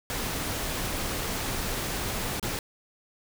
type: noise with dropouts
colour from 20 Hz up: pink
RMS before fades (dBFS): -31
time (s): 0.1-2.59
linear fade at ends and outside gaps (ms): 1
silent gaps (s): 2.397-2.427
effects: none